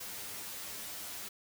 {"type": "noise with comb filter", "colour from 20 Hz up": "white", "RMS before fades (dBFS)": -43, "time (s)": [0, 1.29], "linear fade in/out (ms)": 10, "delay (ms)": 9.9, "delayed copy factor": 0.7, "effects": []}